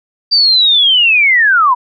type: linear sweep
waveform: sine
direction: down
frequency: 4699 to 945 Hz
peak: -6 dBFS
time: 0.31-1.75 s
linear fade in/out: 20 ms
effects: none